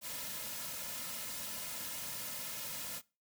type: noise with comb filter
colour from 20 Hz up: white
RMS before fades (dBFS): -42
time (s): 0.01-3.02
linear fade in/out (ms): 50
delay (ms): 2.6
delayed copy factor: -0.7
effects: noise-tail reverb RT60 0.3 s tail -22 dB re dry